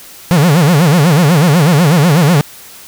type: tone with vibrato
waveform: 45% pulse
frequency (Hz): 159.6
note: D#3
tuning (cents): +44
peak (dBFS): -6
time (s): 0.31-2.41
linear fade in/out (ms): 0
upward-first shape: sine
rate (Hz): 8.1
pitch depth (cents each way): 240
effects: white hiss -35 dBFS RMS until 2.87 s